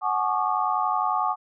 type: tone cluster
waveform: sine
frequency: 741 / 854 / 1116 / 1207 Hz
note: F#5 / G#5 / C#6 / D6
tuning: +2 / +48 / +11 / +47 cents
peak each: -27 dBFS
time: 0.01-1.36 s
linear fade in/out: 50 ms
effects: none